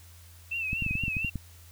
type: tone with vibrato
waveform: sine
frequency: 2637 Hz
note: E7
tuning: in tune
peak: -29 dBFS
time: 0.51-1.3 s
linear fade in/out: 10 ms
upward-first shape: triangle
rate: 4.3 Hz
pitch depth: 99 cents each way
type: clicks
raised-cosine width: 5 ms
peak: -20 dBFS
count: 10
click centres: 0.731 / 0.823 / 0.864 / 0.91 / 0.954 / 1.037 / 1.081 / 1.168 / 1.247 / 1.357 s
effects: added 85 Hz sine -50 dBFS peak until 1.71 s + white hiss -56 dBFS RMS until 1.71 s